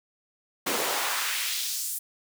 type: noise with high-pass filter sweep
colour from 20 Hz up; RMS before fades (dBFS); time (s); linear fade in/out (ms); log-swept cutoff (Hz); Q
pink; -29; 0.66-1.99; 10; 320 to 9800; 1.2
effects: none